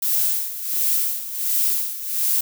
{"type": "noise with tremolo", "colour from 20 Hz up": "violet", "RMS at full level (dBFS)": -19, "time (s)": [0.02, 2.41], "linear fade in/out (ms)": 5, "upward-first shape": "sine", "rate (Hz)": 1.4, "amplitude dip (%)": 75, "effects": []}